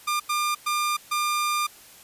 sawtooth tone bursts at uneven times, 1200 Hz, D6, 37 cents sharp, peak -19 dBFS, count 4, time 0.07-0.2 / 0.29-0.55 / 0.66-0.97 / 1.11-1.67 s, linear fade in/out 10 ms, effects white hiss -49 dBFS RMS until 2.03 s + resampled to 32000 Hz

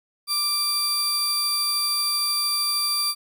sawtooth tone pair together, 1181 / 4711 Hz, D6 / D8, +9 / +5 cents, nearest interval 2 octaves, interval 2396 cents, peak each -27 / -19 dBFS, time 0.27-3.15 s, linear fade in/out 50 ms, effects none

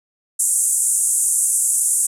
white band-pass noise, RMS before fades -18 dBFS, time 0.39-2.07 s, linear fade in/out 10 ms, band 7600 to 10000 Hz, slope 48 dB/octave, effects none

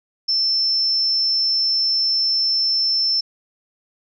sine tone, 5330 Hz, E8, 18 cents sharp, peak -16 dBFS, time 0.28-3.21 s, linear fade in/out 10 ms, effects none

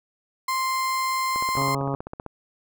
35% pulse tone, 1046.5 Hz, C6, in tune, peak -21 dBFS, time 0.48-1.75 s, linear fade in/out 5 ms
click train, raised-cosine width 1 ms, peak -20 dBFS, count 15, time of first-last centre 1.36-2.263 s, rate 15.5 Hz
harmonic tone, 137.9 Hz, C#3, 9 cents flat, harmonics 1 / 2 / 3 / 4 / 5 / 6 / 7 / 8 / 9, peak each -28 / -31 / -33 / -34 / -35 / -36 / -36 / -37 / -38 dBFS, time 1.57-1.95 s, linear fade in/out 0 ms
effects none

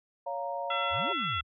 sine chord, Bb minor, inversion first, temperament just, 559.4 / 699.2 / 932.3 Hz, Db5 / F5 / Bb5, +16 / +2 / 0 cents, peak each -36 / -36 / -36 dBFS, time 0.26-1.13 s, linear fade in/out 10 ms
harmonic tone, 674 Hz, E5, 38 cents sharp, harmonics 2 / 3 / 4 / 5, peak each -31 / -39 / -37 / -36 dBFS, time 0.7-1.41 s, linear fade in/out 5 ms
sine exponential two-way sweep, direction up then down, 64.3 to 420.1 to 64.3 Hz, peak -37 dBFS, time 0.9-1.43 s, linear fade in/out 50 ms, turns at 1.11 s
effects none

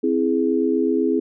sine chord, C augmented, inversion none, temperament equal with one note detuned, 261.6 / 329.6 / 417.5 Hz, C4 / E4 / G#4, 0 / 0 / +9 cents, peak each -21 dBFS, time 0.03-1.2 s, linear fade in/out 10 ms, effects none

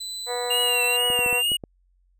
30% pulse tone, 4003 Hz, B7, 23 cents sharp, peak -28 dBFS, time 0-0.97 s, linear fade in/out 10 ms
harmonic tone, 243.8 Hz, B3, 22 cents flat, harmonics 2 / 3 / 4 / 5 / 6 / 7 / 8 / 9, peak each -28 / -32 / -35 / -41 / -44 / -44 / -40 / -45 dBFS, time 0.26-1.43 s, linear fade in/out 50 ms
square tone with vibrato, 2794 Hz, F7, in tune, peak -21 dBFS, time 0.5-1.57 s, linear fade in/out 10 ms, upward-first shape triangle, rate 2.2 Hz, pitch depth 72 cents each way
clicks, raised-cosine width 2 ms, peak -21 dBFS, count 6, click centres 1.102 / 1.191 / 1.262 / 1.328 / 1.518 / 1.638 s
effects added 45 Hz sine -60 dBFS peak until 2.19 s

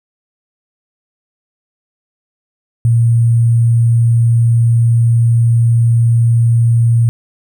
sine tone with sample-and-hold, 116.54 Hz, A#2, in tune, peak -7 dBFS, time 2.85-7.09 s, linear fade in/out 0 ms, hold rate 8820 Hz, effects none

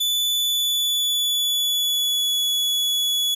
40% pulse tone with pitch glide, 3480 to 3395 Hz, A7 to G#7, -20 to +37 cents, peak -18 dBFS, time 0-3.35 s, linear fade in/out 10 ms, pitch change -43 cents, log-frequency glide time 0.32-2.4 s, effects 9-bit

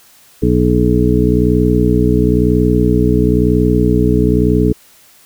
harmonic tone, 61 Hz, B1, 21 cents flat, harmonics 1 / 2 / 3 / 4 / 5 / 7, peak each -16 / -16 / -16 / -16 / -16 / -16 dBFS, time 0.42-4.73 s, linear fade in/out 10 ms, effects white hiss -46 dBFS RMS until 5.25 s

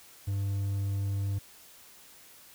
triangle tone, 99.2 Hz, G2, 21 cents sharp, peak -26 dBFS, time 0.27-1.39 s, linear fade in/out 10 ms, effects white hiss -54 dBFS RMS until 2.54 s

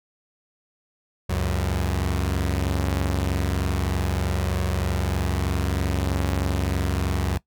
sawtooth tone pair together, 69.3 / 92.5 Hz, C#2 / F#2, 0 / 0 cents, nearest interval perfect fourth, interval 500 cents, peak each -21 dBFS, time 1.29-7.38 s, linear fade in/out 10 ms, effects noise-tail reverb RT60 0.1 s tail -19 dB re dry

